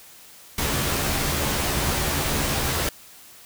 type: noise with comb filter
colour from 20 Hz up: pink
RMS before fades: -24 dBFS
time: 0.58-2.89 s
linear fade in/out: 2 ms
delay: 14 ms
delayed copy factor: +0.55
effects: white hiss -47 dBFS RMS until 3.45 s